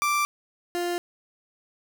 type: tone pair in turn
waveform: 30% pulse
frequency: 1174.7 / 349.9 Hz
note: D6 / F4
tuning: 0 / +3 cents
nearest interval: octave + major sixth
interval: 2097 cents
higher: first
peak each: -19 / -23 dBFS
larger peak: first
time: 0.02-0.25 / 0.75-0.98 s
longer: neither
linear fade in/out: 0 ms
effects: none